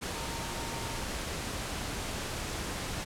sine tone in noise, 920 Hz, A#5, 23 cents flat, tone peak -44 dBFS, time 0.13-1.05 s, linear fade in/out 20 ms, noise pink, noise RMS -36 dBFS, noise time 0.01-3.05 s, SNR -11 dB, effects low-pass 10000 Hz 12 dB/octave

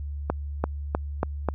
accelerating click train, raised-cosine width 1 ms, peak -9 dBFS, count 5, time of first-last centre 0.3-1.487 s, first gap 340 ms, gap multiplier 0.91, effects added 72 Hz sine -30 dBFS peak until 1.54 s

